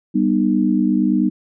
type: chord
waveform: sine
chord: G augmented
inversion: none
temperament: just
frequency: 196 / 245 / 306.2 Hz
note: G3 / B3 / D#4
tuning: 0 / -14 / -28 cents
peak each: -18 dBFS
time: 0.14-1.3 s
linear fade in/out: 20 ms
effects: none